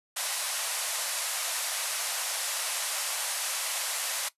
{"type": "band-pass noise", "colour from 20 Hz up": "white", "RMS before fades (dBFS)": -32, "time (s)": [0.16, 4.29], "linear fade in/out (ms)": 10, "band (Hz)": [540, 12000], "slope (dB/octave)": 48, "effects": ["noise-tail reverb RT60 0.1 s tail -17 dB re dry", "resampled to 32000 Hz"]}